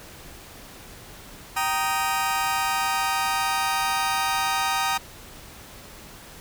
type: chord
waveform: sawtooth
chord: Eb major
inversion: first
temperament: just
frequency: 777.8 / 933.4 / 1244.5 Hz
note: G5 / Bb5 / Eb6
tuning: -14 / +2 / 0 cents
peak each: -23 dBFS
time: 1.56-4.98 s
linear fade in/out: 10 ms
effects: pink hiss -44 dBFS RMS until 6.4 s